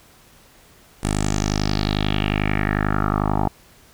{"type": "tone with low-pass filter sweep", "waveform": "10% pulse", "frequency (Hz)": 51.2, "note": "G#1", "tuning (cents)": -24, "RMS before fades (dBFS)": -21, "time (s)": [1.03, 3.48], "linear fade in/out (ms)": 5, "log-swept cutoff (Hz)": [9400, 870], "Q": 4.1, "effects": ["pink hiss -51 dBFS RMS until 3.93 s"]}